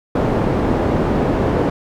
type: low-pass noise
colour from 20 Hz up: white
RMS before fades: -17 dBFS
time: 0.15-1.7 s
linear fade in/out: 5 ms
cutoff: 490 Hz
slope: 12 dB/octave
effects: none